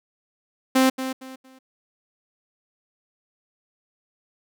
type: tone with echo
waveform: sawtooth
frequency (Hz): 261.7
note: C4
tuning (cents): 0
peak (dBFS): -11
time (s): 0.75-0.9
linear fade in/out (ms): 10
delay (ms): 230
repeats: 3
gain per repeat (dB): -11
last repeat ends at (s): 1.59
effects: none